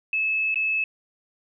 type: tone with dropouts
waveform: sine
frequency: 2600 Hz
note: E7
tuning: 24 cents flat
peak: -21 dBFS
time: 0.13-0.84 s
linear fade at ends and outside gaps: 2 ms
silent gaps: 0.544-0.557 s
effects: none